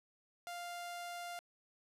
sawtooth tone, 698.5 Hz, F5, in tune, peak -39 dBFS, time 0.47-1.39 s, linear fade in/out 0 ms, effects resampled to 32000 Hz + 12-bit

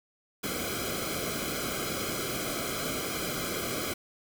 pink noise with comb filter, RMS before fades -33 dBFS, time 0.43-3.94 s, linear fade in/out 10 ms, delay 1.1 ms, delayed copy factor -1, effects none

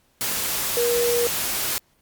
sine tone in noise, 477.3 Hz, A#4, 41 cents sharp, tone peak -19 dBFS, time 0.77-1.27 s, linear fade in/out 0 ms, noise white, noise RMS -25 dBFS, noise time 0.21-1.78 s, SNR +3 dB, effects pink hiss -63 dBFS RMS until 2.01 s + Opus 48 kbps

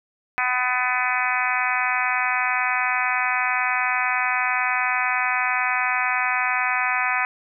harmonic tone, 251 Hz, B3, 28 cents sharp, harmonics 3 / 4 / 5 / 6 / 7 / 8 / 9 / 10, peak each -28 / -28 / -28 / -28 / -28 / -28 / -28 / -28 dBFS, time 0.38-7.25 s, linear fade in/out 0 ms, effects none

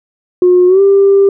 sine tone with pitch glide, 360.2 to 395.1 Hz, F#4 to G4, -46 to +14 cents, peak -3 dBFS, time 0.42-1.29 s, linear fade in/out 2 ms, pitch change +160 cents, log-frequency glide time 0.67-0.81 s, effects tanh soft clip ceiling 0 dBFS

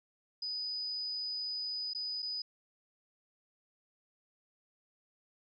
sine tone with dropouts, 4978 Hz, D#8, in tune, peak -35 dBFS, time 0.42-2.42 s, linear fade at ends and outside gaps 5 ms, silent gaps 1.935-1.948 / 2.222-2.226 s, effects none

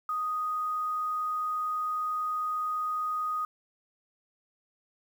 sine tone, 1244.5 Hz, D#6, in tune, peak -28 dBFS, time 0.09-3.45 s, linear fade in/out 2 ms, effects 9-bit

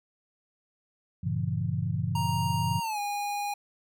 sine chord, G diminished seventh, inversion none, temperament just, 98 / 117.6 / 141.12 / 169.34 Hz, G2 / Bb2 / Db3 / Fb3, 0 / +16 / +31 / +47 cents, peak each -32 dBFS, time 1.23-2.8 s, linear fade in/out 10 ms
square tone with pitch glide, 935 to 818.7 Hz, A#5 to G#5, +5 to -25 cents, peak -30 dBFS, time 2.15-3.54 s, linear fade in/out 5 ms, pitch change -230 cents, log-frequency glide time 2.81-2.99 s
effects none

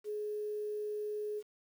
sine tone with quantisation, 420.7 Hz, G#4, 22 cents sharp, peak -35 dBFS, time 0.04-1.43 s, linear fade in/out 50 ms, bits 10, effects none

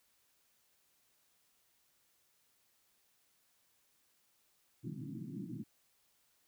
pink band-pass noise, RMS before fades -44 dBFS, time 4.83-5.64 s, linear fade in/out 20 ms, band 120 to 340 Hz, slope 96 dB/octave, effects white hiss -74 dBFS RMS until 6.47 s

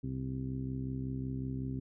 harmonic tone, 65.41 Hz, C2, in tune, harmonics 1 / 2 / 3 / 4 / 5 / 6, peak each -44 / -37 / -47 / -39 / -52 / -50 dBFS, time 0.03-1.8 s, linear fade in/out 10 ms, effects none

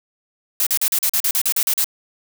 blue noise bursts, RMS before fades -18 dBFS, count 12, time 0.6-1.844 s, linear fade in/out 2 ms, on 67 ms, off 40 ms, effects none

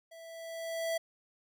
square tone with level ramp, 659.3 Hz, E5, in tune, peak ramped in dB -50 to -30 dBFS, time 0.11-0.98 s, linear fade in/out 10 ms, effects none

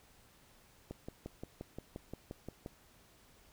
click train, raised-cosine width 2 ms, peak -29 dBFS, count 11, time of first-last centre 0.91-2.661 s, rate 5.71 Hz, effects pink hiss -64 dBFS RMS until 3.52 s

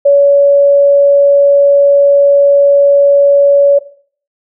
sine tone, 565 Hz, C#5, 33 cents sharp, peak -3 dBFS, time 0.05-3.79 s, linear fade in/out 10 ms, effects noise-tail reverb RT60 0.5 s tail -17 dB re dry

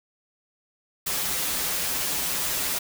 white noise with comb filter, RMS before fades -27 dBFS, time 1.06-2.79 s, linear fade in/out 10 ms, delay 8.8 ms, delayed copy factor -0.8, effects none

